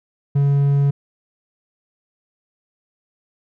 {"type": "tone", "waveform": "triangle", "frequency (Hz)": 140.9, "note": "C#3", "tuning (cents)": 29, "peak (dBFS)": -11, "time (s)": [0.35, 0.91], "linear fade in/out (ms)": 10, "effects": []}